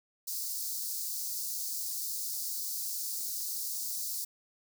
white high-pass noise, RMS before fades -36 dBFS, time 0.27-4.25 s, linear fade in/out 10 ms, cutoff 4400 Hz, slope 48 dB/octave, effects none

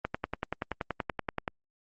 click train, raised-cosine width 0.5 ms, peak -15 dBFS, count 16, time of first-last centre 0.05-1.479 s, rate 10.5 Hz, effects Opus 24 kbps

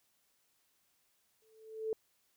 sine tone with exponential growth, 440 Hz, A4, in tune, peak -30 dBFS, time 1.42-1.93 s, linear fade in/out 1 ms, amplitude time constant 110 ms, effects white hiss -75 dBFS RMS until 2.36 s

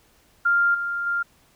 sine tone with level steps, 1396.9 Hz, F6, in tune, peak -16 / -24 / -21 dBFS, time 0.45-1.23 s, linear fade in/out 10 ms, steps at 0.74 / 1.06 s, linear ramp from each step 10 ms, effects pink hiss -59 dBFS RMS until 1.55 s

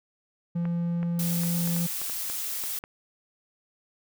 triangle tone, 171.2 Hz, F3, 34 cents flat, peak -23 dBFS, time 0.55-1.87 s, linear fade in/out 10 ms
clicks, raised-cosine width 0.5 ms, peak -25 dBFS, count 10, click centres 0.654 / 1.03 / 1.435 / 1.675 / 1.765 / 2.016 / 2.097 / 2.3 / 2.638 / 2.839 s
blue noise, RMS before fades -32 dBFS, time 1.19-2.79 s, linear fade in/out 2 ms
effects none

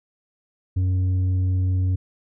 triangle tone with tanh clipping, 92.5 Hz, F#2, in tune, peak -19 dBFS, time 0.76-1.96 s, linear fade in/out 10 ms, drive 9 dB, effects none

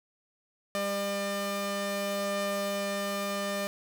sawtooth tone pair together, 200 / 600.6 Hz, G3 / D5, +35 / +39 cents, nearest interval octave + perfect fifth, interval 1904 cents, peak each -31 / -27 dBFS, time 0.75-3.67 s, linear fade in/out 0 ms, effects none

